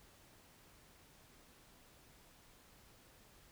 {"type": "silence", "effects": ["pink hiss -64 dBFS RMS until 3.51 s"]}